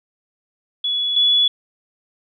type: tone pair in turn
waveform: sine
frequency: 3396 / 3410 Hz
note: G#7 / G#7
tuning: +38 / +45 cents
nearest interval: unison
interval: 7 cents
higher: second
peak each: -18 / -12 dBFS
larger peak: second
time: 0.84-1.16 / 1.16-1.48 s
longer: neither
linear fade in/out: 5 ms
effects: none